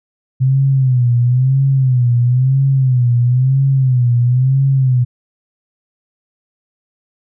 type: tone with vibrato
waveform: sine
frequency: 128.1 Hz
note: C3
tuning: 36 cents flat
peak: -9 dBFS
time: 0.4-5.05 s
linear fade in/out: 20 ms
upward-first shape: sine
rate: 1 Hz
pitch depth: 110 cents each way
effects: none